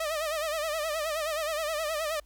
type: tone with vibrato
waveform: sawtooth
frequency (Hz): 622.3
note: D#5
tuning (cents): 0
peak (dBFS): -25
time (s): 0-2.2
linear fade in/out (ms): 5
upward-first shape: sine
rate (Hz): 9.5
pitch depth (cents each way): 94
effects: added 50 Hz sine -53 dBFS peak until 2.25 s + pink hiss -68 dBFS RMS until 2.25 s